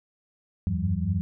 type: tone cluster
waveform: sine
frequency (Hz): 82 / 93.6 / 98.1 / 169.3 / 191.6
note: E2 / F#2 / G2 / E3 / G3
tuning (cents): -9 / +20 / +2 / +46 / -39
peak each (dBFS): -30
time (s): 0.67-1.21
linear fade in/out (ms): 0
effects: none